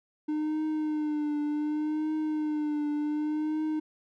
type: tone with vibrato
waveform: triangle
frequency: 303 Hz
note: D#4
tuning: 46 cents flat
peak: -25 dBFS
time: 0.28-3.8 s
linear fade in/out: 10 ms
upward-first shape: triangle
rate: 0.67 Hz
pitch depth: 47 cents each way
effects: none